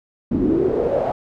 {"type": "noise with band-pass filter sweep", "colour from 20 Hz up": "brown", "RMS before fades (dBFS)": -19, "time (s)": [0.31, 1.12], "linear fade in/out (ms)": 5, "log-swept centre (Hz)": [250, 700], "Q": 5.9, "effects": []}